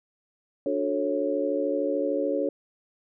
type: chord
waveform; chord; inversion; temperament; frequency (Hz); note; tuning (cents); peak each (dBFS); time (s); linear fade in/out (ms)
sine; D major seventh; none; just; 293.7 / 367.1 / 440.5 / 550.6; D4 / F#4 / A4 / C#5; 0 / -14 / +2 / -12; -29 / -32 / -30 / -27; 0.66-2.49; 2
effects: none